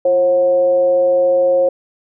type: tone with frequency modulation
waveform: sine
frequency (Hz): 538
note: C5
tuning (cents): +48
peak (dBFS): -10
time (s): 0.05-1.69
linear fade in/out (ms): 5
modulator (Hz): 193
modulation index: 0.33
effects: none